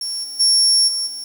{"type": "tone with level steps", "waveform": "35% pulse", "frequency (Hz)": 5480, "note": "F8", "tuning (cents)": -34, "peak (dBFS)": [-20, -26, -9, -17, -25], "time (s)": [0.01, 1.24], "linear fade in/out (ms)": 2, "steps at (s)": [0.23, 0.39, 0.87, 1.06], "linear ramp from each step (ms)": 20, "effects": ["7-bit"]}